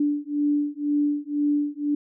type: beating tone pair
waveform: sine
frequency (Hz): 291.3 / 293.3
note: D4 / D4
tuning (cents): -14 / -2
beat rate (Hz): 2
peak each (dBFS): -24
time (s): 0-1.95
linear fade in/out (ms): 5
effects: none